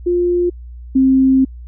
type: tone pair in turn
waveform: sine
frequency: 352.2 / 264.4 Hz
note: F4 / C4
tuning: +15 / +18 cents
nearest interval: perfect fourth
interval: 497 cents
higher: first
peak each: -12 / -8 dBFS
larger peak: second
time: 0.06-0.5 / 0.95-1.45 s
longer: second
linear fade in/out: 10 ms
effects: added 60 Hz sine -30 dBFS peak until 1.67 s